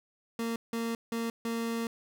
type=tone bursts at uneven times; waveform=30% pulse; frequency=230 Hz; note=A#3; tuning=23 cents flat; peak=-28 dBFS; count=4; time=0.39-0.56 / 0.73-0.95 / 1.12-1.3 / 1.45-1.87 s; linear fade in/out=2 ms; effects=none